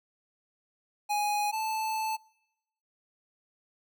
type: tone pair in turn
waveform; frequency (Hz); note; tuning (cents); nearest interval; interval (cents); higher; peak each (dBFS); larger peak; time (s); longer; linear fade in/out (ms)
square; 830.6 / 876.2; G#5 / A5; 0 / -7; minor second; 93; second; -27 / -30; first; 1.09-1.52 / 1.52-2.17; second; 20
effects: noise-tail reverb RT60 0.9 s tail -26 dB re dry